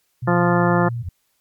sine tone with pitch glide, 123.47 to 118.37 Hz, B2 to A#2, 0 to +27 cents, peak -23 dBFS, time 0.22-1.03 s, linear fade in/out 10 ms, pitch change -73 cents, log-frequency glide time 0.41-0.7 s
harmonic tone, 174.61 Hz, F3, in tune, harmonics 1 / 2 / 3 / 4 / 5 / 6 / 7 / 8 / 10, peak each -18 / -21 / -23 / -24 / -25 / -26 / -26 / -27 / -28 dBFS, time 0.27-0.89 s, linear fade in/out 10 ms
sine tone with exponential growth, 88.7 Hz, F2, 27 cents sharp, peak -22 dBFS, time 0.92-1.09 s, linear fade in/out 5 ms, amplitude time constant 36 ms
effects white hiss -67 dBFS RMS until 1.4 s + MP3 96 kbps

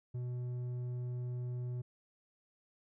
square tone with low-pass filter, 123.5 Hz, B2, in tune, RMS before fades -39 dBFS, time 0.14-1.82 s, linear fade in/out 10 ms, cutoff 310 Hz, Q 0.52, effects none

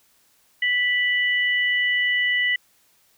sine tone pair together, 1971.7 / 2960 Hz, B6 / F#7, -3 / 0 cents, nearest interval perfect fifth, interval 703 cents, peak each -19 / -26 dBFS, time 0.62-2.56 s, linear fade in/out 5 ms, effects white hiss -61 dBFS RMS until 3.17 s

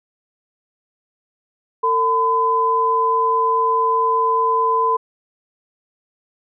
sine tone pair together, 451.2 / 1011.4 Hz, A4 / B5, +44 / +41 cents, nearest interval octave + major second, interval 1397 cents, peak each -21 / -15 dBFS, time 1.83-4.97 s, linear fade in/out 10 ms, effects none

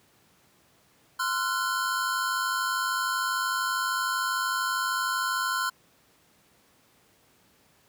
square tone cluster, 1037 / 1370 / 1470 Hz, C6 / F6 / F#6, -16 / -34 / -12 cents, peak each -31 dBFS, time 1.19-5.7 s, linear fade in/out 10 ms, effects pink hiss -62 dBFS RMS until 7.88 s + high-pass 100 Hz 12 dB/octave

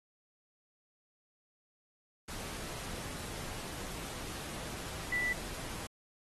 sine tone in noise, 1975.5 Hz, B6, in tune, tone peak -30 dBFS, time 5.12-5.33 s, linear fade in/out 5 ms, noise pink, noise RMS -43 dBFS, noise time 2.28-5.87 s, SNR +10 dB, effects AAC 32 kbps

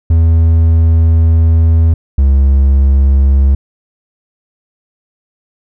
triangle tone pair in turn, 81.8 / 68.25 Hz, E2 / C#2, -13 / -26 cents, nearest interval minor third, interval 313 cents, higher first, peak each -3 dBFS, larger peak neither, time 0.1-1.94 / 2.18-3.55 s, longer first, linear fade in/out 5 ms, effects none

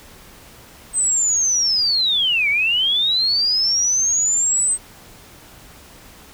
sine linear two-way sweep, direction down then up, 8330 to 2200 to 8330 Hz, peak -15 dBFS, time 0.93-4.78 s, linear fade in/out 50 ms, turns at 2.49 s, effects pink hiss -44 dBFS RMS until 6.33 s

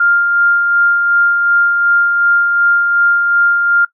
sine tone with tremolo, 1400 Hz, F6, 4 cents sharp, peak -7 dBFS, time 0-3.85 s, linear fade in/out 5 ms, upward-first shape sine, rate 2.7 Hz, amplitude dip 35%, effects noise-tail reverb RT60 0.1 s tail -21 dB re dry

